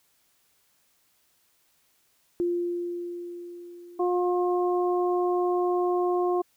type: tone with exponential decay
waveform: sine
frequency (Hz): 348.7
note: F4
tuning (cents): -3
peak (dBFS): -22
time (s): 2.4-5.26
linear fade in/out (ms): 0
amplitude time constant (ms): 620
type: harmonic tone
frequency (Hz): 356.9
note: F4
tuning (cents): +38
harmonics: 1 / 2 / 3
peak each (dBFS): -23 / -29 / -33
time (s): 3.99-6.42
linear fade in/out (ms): 10
effects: white hiss -67 dBFS RMS until 6.56 s